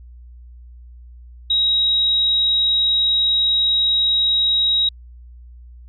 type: tone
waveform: sine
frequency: 3815 Hz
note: A#7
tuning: 39 cents sharp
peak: -14 dBFS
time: 1.5-4.89 s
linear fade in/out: 5 ms
effects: added 60 Hz sine -38 dBFS peak until 5.88 s